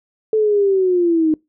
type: linear sweep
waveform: sine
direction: down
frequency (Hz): 440 to 307.2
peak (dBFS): -12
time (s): 0.33-1.34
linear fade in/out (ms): 2
effects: noise-tail reverb RT60 0.2 s tail -25 dB re dry